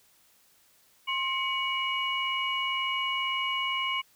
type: tone cluster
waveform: sine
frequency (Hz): 1062 / 2249 / 2904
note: C6 / C#7 / F#7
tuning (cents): +25 / +24 / -33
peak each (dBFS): -31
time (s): 1.07-4.02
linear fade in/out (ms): 20
effects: tanh soft clip ceiling -17 dBFS + white hiss -63 dBFS RMS until 4.15 s